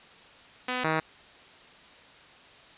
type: tone pair in turn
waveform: 5% pulse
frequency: 251.4 / 158.37 Hz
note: B3 / D#3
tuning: +31 / +31 cents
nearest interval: minor sixth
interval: 800 cents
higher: first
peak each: -17 / -13 dBFS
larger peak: second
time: 0.68-0.84 / 0.84-1 s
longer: neither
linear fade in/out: 5 ms
effects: white hiss -52 dBFS RMS until 2.77 s + resampled to 8000 Hz